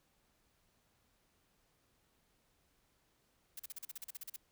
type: noise bursts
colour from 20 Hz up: blue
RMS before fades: -45 dBFS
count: 13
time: 3.57-4.363 s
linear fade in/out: 5 ms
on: 25 ms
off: 39 ms
effects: pink hiss -75 dBFS RMS until 4.51 s